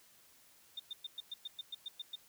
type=tone bursts; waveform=sine; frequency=3629 Hz; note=A#7; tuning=47 cents flat; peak=-39 dBFS; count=11; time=0.77-2.156 s; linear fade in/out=5 ms; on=26 ms; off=110 ms; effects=white hiss -64 dBFS RMS until 2.28 s